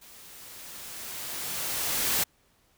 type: noise with level ramp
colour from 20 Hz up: white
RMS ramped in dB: -51 to -25 dBFS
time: 0.01-2.24 s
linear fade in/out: 10 ms
effects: pink hiss -66 dBFS RMS until 2.77 s